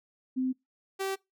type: tone pair in turn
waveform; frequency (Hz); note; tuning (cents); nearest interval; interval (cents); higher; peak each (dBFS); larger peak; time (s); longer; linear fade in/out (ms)
sine / sawtooth; 258.2 / 386.9; C4 / G4; -23 / -23; perfect fifth; 700; second; -26; neither; 0.36-0.53 / 0.99-1.16; neither; 20
effects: noise-tail reverb RT60 0.2 s tail -23 dB re dry